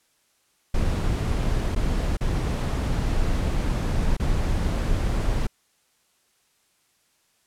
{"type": "noise with dropouts", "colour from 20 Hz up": "brown", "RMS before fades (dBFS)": -23, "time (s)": [0.74, 5.47], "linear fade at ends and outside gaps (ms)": 5, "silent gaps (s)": [[1.75, 1.76], [2.17, 2.208], [4.168, 4.197]], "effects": ["white hiss -66 dBFS RMS until 7.46 s", "low-pass 11000 Hz 12 dB/octave"]}